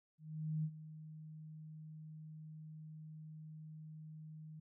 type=tone with ADSR envelope; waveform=sine; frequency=155.7 Hz; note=D#3; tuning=2 cents sharp; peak=-34 dBFS; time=0.18-4.6 s; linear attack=460 ms; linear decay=62 ms; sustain=-15 dB; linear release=8 ms; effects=none